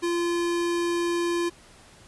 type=tone; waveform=square; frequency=344.4 Hz; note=F4; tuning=24 cents flat; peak=-24 dBFS; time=0.02-1.5 s; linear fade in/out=20 ms; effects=pink hiss -52 dBFS RMS until 2.07 s + resampled to 24000 Hz